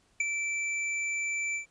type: tone with ADSR envelope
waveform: square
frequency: 2330 Hz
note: D7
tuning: 14 cents flat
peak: -23 dBFS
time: 0.2-1.66 s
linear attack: 5 ms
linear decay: 17 ms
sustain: -7 dB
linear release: 110 ms
effects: pink hiss -67 dBFS RMS until 1.7 s + resampled to 22050 Hz